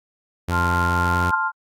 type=tone with pitch glide; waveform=sawtooth; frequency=87.6 to 88.41 Hz; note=F2 to F2; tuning=+6 to +22 cents; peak=-17 dBFS; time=0.48-1.31 s; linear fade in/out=10 ms; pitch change=+16 cents; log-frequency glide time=0.98-1.15 s
type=chord; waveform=sine; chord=F major; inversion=first; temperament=equal; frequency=880 / 1046.5 / 1396.9 Hz; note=A5 / C6 / F6; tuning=0 / 0 / 0 cents; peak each=-25 / -25 / -22 dBFS; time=0.5-1.52 s; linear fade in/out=50 ms
effects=AAC 64 kbps